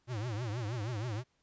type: tone with vibrato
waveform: square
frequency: 113.6 Hz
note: A#2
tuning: 44 cents flat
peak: -35 dBFS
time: 0.07-1.24 s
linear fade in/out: 50 ms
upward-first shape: triangle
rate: 6.3 Hz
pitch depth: 240 cents each way
effects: pink hiss -75 dBFS RMS until 1.42 s + resampled to 16000 Hz